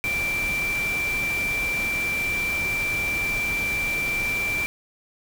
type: tone in noise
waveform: sine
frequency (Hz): 2349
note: D7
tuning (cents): 0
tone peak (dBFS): -23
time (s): 0.04-4.66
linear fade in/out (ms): 0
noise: pink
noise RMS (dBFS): -33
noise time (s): 0.04-4.66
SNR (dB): +7
effects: none